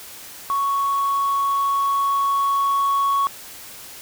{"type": "tone with level ramp", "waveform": "sine", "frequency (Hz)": 1111, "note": "C#6", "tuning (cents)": 4, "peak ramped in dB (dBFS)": [-17, -14], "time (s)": [0.5, 3.27], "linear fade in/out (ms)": 0, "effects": ["tanh soft clip ceiling -15 dBFS", "white hiss -39 dBFS RMS until 4.01 s"]}